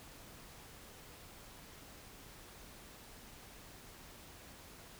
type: silence
effects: pink hiss -55 dBFS RMS until 4.99 s